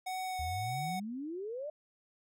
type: tone with vibrato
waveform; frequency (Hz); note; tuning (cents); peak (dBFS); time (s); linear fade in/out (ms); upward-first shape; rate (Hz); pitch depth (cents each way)
square; 742; F#5; +5; -36; 0.06-1; 10; sine; 1.7; 13
type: exponential sweep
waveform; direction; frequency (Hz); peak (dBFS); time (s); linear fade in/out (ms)
sine; up; 73.3 to 622.3; -37; 0.39-1.7; 5
effects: none